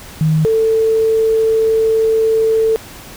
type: tone pair in turn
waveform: sine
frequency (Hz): 156.8 / 444.7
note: D#3 / A4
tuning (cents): +14 / +18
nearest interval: octave + tritone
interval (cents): 1804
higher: second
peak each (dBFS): -10 / -10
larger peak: neither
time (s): 0.21-0.45 / 0.45-2.76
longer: second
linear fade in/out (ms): 0
effects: pink hiss -35 dBFS RMS until 3.16 s